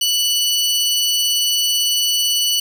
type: tone pair together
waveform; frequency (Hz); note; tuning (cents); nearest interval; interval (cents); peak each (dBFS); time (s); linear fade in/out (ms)
sawtooth; 2960 / 4449; F#7 / C#8; 0 / +5; perfect fifth; 705; -13 / -19; 0.01-2.6; 5
effects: none